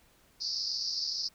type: band-pass noise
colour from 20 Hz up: pink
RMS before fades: -34 dBFS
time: 0.4-1.29 s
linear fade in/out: 20 ms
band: 4500 to 5400 Hz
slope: 96 dB/octave
effects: pink hiss -64 dBFS RMS until 1.34 s